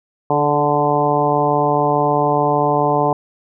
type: harmonic tone with a mistuned harmonic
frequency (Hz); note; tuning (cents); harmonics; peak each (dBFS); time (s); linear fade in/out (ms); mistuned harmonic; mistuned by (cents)
146.83; D3; 0; 1 / 2 / 3 / 4 / 5 / 6 / 7; -23 / -23 / -20 / -21 / -19 / -20 / -22; 0.3-3.13; 2; 3; -19
effects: none